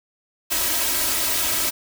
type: noise with comb filter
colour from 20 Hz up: white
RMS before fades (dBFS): -22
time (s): 0.5-1.71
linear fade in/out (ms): 20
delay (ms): 3.1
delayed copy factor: +0.85
effects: none